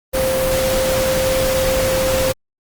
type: tone in noise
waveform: sine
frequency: 524 Hz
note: C5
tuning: 2 cents sharp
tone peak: -16 dBFS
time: 0.13-2.33 s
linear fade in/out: 20 ms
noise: pink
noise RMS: -21 dBFS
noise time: 0.13-2.33 s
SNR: +2 dB
effects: Opus 32 kbps